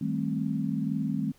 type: chord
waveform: sine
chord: A half-diminished seventh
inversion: second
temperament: just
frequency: 158.4 / 198 / 220 / 264 Hz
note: Eb3 / G3 / A3 / C4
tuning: +31 / +18 / 0 / +16 cents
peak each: -32 dBFS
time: 0.01-1.32 s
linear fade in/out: 5 ms
effects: pink hiss -62 dBFS RMS until 1.38 s